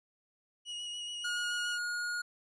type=tone with vibrato; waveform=40% pulse; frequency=2900 Hz; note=F#7; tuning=35 cents flat; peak=-37 dBFS; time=0.65-1.79 s; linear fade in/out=50 ms; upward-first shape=square; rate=7 Hz; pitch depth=14 cents each way
type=tone; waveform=square; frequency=1437 Hz; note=F6; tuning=49 cents sharp; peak=-34 dBFS; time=1.24-2.22 s; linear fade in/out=10 ms
effects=resampled to 22050 Hz